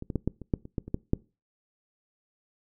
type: clicks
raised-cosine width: 3 ms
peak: -23 / -20 / -14 / -13 / -27 / -11 / -29 / -16 / -27 / -14 / -9 dBFS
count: 11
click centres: 0.024 / 0.102 / 0.157 / 0.276 / 0.417 / 0.538 / 0.654 / 0.782 / 0.88 / 0.944 / 1.134 s
effects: noise-tail reverb RT60 0.3 s tail -23 dB re dry